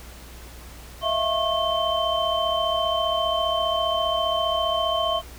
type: tone cluster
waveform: sine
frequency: 644 / 679 / 1086 / 3095 Hz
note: E5 / F5 / C#6 / G7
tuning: -41 / -49 / -36 / -23 cents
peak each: -26 / -26 / -26 / -27 dBFS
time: 1.01-5.22 s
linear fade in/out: 50 ms
effects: added 60 Hz sine -42 dBFS peak until 5.38 s + pink hiss -45 dBFS RMS until 5.38 s